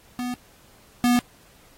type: tone pair in turn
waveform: square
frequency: 246.9 / 243.6 Hz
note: B3 / B3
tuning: 0 / -24 cents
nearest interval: unison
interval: 24 cents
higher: first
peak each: -27 / -17 dBFS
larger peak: second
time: 0.19-0.34 / 1.04-1.19 s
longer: neither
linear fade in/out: 0 ms
effects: pink hiss -55 dBFS RMS until 1.77 s + AAC 48 kbps